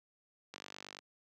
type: click train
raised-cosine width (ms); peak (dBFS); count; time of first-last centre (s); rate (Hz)
0.2; -28; 23; 0.54-0.989; 49
effects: high-pass 200 Hz 12 dB/octave